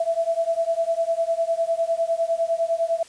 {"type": "beating tone pair", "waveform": "sine", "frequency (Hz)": [660, 669.9], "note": ["E5", "E5"], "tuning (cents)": [2, 28], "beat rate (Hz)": 9.9, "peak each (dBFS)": -23, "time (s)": [0, 3.03], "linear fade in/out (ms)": 5, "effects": ["white hiss -48 dBFS RMS until 3.08 s", "resampled to 22050 Hz"]}